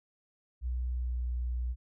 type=tone with pitch glide; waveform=sine; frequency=61.74 to 60.93 Hz; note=B1 to B1; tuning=0 to -23 cents; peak=-30 dBFS; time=0.61-1.76 s; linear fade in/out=50 ms; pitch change=-23 cents; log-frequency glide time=0.94-1.21 s; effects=none